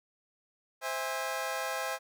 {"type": "chord", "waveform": "20% pulse", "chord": "C augmented", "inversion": "none", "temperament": "just", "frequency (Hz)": [523.3, 654.1, 817.6], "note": ["C5", "E5", "G#5"], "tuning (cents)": [0, -14, -27], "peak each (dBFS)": -32, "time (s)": [0.81, 1.99], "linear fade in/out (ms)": 50, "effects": []}